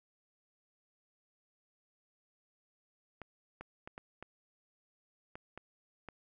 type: clicks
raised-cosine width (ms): 0.5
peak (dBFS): -30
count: 8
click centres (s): 3.217 / 3.61 / 3.875 / 3.979 / 4.226 / 5.355 / 5.576 / 6.087
effects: none